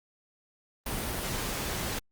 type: noise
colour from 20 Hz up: pink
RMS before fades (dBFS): -33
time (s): 0.86-1.99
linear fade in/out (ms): 5
effects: Opus 32 kbps